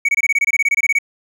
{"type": "tone bursts", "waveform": "triangle", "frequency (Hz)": 2242, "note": "C#7", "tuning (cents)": 19, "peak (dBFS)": -10, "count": 16, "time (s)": [0.05, 0.987], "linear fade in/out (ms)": 5, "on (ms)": 37, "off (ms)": 23, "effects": []}